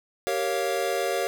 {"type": "chord", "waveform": "square", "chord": "G half-diminished seventh", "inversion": "none", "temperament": "equal with one note detuned", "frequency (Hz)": [388.8, 466.2, 554.4, 698.5], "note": ["G4", "Bb4", "Db5", "F5"], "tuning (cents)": [-14, 0, 0, 0], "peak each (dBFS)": [-31, -31, -30, -31], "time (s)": [0.27, 1.27], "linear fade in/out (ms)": 0, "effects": []}